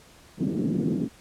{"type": "band-pass noise", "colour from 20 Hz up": "pink", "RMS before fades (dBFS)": -26, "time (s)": [0.37, 1.09], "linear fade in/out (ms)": 50, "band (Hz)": [170, 310], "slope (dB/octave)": 24, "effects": ["pink hiss -53 dBFS RMS until 1.2 s", "low-pass 11000 Hz 12 dB/octave"]}